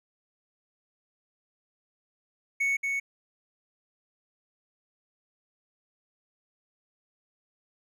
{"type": "tone with echo", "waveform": "triangle", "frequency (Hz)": 2217, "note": "C#7", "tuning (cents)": 0, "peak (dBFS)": -22, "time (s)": [2.6, 2.77], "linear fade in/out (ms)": 10, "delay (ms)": 230, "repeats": 1, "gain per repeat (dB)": -3, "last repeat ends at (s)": 3, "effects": []}